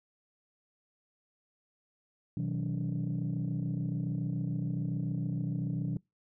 sine tone cluster, 125.9 / 160.1 / 187.1 / 286.5 Hz, B2 / D#3 / F#3 / D4, +34 / +50 / +20 / -43 cents, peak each -34 / -33 / -36 / -39 dBFS, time 2.37-5.97 s, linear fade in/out 2 ms, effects noise-tail reverb RT60 0.2 s tail -25 dB re dry + tanh soft clip ceiling -25 dBFS

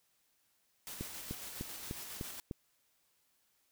white noise with tremolo, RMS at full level -45 dBFS, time 0.87-2.4 s, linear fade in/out 0 ms, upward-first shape square, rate 7.3 Hz, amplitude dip 25%
click train, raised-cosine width 3 ms, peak -26 dBFS, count 6, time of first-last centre 1.01-2.512 s, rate 3.33 Hz
effects white hiss -75 dBFS RMS until 3.71 s

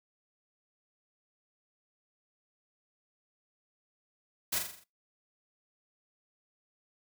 white noise with echo, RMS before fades -31 dBFS, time 4.52-4.59 s, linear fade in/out 10 ms, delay 42 ms, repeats 6, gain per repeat -5 dB, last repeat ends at 4.842 s, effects noise-tail reverb RT60 0.2 s tail -20 dB re dry + high-pass 80 Hz 12 dB/octave

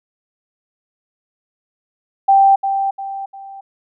sine tone with echo, 784 Hz, G5, in tune, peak -7 dBFS, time 2.28-2.56 s, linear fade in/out 10 ms, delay 350 ms, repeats 3, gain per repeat -8 dB, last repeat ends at 3.61 s, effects none

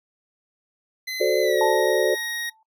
25% pulse tone with pitch glide, 2037 to 1878.8 Hz, C7 to A#6, -47 to +13 cents, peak -24 dBFS, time 1.07-2.5 s, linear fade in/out 10 ms, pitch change -140 cents, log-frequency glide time 1.41-1.61 s
sine chord, D dominant seventh, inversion first, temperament equal, 370 / 440 / 523.3 / 587.3 Hz, F#4 / A4 / C5 / D5, 0 / 0 / 0 / 0 cents, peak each -22 / -22 / -24 / -23 dBFS, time 1.2-2.15 s, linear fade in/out 10 ms
sine tone with exponential decay, 880 Hz, A5, in tune, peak -19 dBFS, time 1.61-2.63 s, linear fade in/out 2 ms, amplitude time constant 220 ms
effects noise-tail reverb RT60 0.1 s tail -17 dB re dry

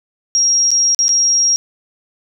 sine tone with dropouts, 5620 Hz, F8, 10 cents sharp, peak -10 dBFS, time 0.35-1.56 s, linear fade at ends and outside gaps 0 ms, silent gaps 0.706-0.715 / 0.947-0.99 / 1.082-1.091 s, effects none

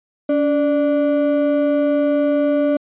triangle ring-modulated tone, 437.8 Hz, A4, 9 cents flat, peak -9 dBFS, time 0.29-2.77 s, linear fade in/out 5 ms, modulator 153 Hz, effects resampled to 8000 Hz

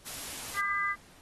white noise, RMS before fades -40 dBFS, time 0.05-0.61 s, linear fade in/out 20 ms
harmonic tone, 401.1 Hz, G4, 40 cents sharp, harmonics 3 / 4 / 5, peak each -31 / -35 / -31 dBFS, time 0.54-0.96 s, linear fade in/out 50 ms
effects pink hiss -57 dBFS RMS until 1.21 s + AAC 32 kbps

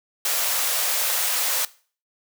white high-pass noise, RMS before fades -23 dBFS, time 0.25-1.65 s, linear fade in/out 2 ms, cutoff 460 Hz, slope 96 dB/octave, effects noise-tail reverb RT60 0.4 s tail -19 dB re dry

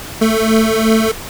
25% pulse beating tone pair, 220.1 / 222.9 Hz, A3 / A3, +1 / +23 cents, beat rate 2.8 Hz, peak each -10 dBFS, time 0.21-1.12 s, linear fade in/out 10 ms, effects pink hiss -29 dBFS RMS until 1.29 s

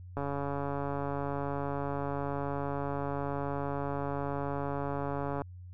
click train, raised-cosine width 1 ms, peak -21 dBFS, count 741, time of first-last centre 0.17-5.418 s, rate 141 Hz, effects added 90 Hz sine -44 dBFS peak until 5.73 s

